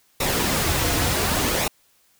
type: noise with flanger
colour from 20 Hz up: pink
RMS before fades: -22 dBFS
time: 0.2-1.68 s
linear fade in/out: 5 ms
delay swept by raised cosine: 0.63 to 5.13 ms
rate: 0.68 Hz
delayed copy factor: -0.5
effects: white hiss -61 dBFS RMS until 2.19 s